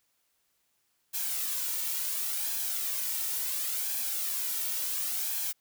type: noise with flanger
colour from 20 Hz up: blue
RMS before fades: -32 dBFS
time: 1.13-5.53 s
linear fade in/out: 20 ms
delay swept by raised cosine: 1.2 to 2.2 ms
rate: 0.71 Hz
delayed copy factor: +0.5
effects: white hiss -74 dBFS RMS until 5.6 s